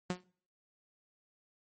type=tone with exponential decay; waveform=sawtooth; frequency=180.8 Hz; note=F#3; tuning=40 cents flat; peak=-25 dBFS; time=0.1-0.24 s; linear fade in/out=2 ms; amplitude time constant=29 ms; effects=noise-tail reverb RT60 0.5 s tail -23 dB re dry + MP3 32 kbps